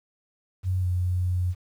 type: tone with pitch glide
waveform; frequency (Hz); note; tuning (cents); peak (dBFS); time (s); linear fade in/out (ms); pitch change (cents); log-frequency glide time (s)
sine; 92.5 to 90.18; F#2 to F#2; 0 to -44; -22; 0.63-1.55; 50; -44; 0.8-0.86
effects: 9-bit